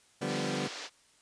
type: chord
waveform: 20% pulse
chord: G dominant seventh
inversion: second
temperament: equal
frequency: 146.83 / 174.61 / 196 / 246.9 Hz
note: D3 / F3 / G3 / B3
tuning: 0 / 0 / 0 / 0 cents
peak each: -32 / -35 / -32 / -31 dBFS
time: 0.21-0.68 s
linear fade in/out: 10 ms
type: band-pass noise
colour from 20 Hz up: white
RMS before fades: -42 dBFS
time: 0.26-0.9 s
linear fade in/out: 50 ms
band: 320 to 5500 Hz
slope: 24 dB/octave
effects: white hiss -64 dBFS RMS until 1.21 s + resampled to 22050 Hz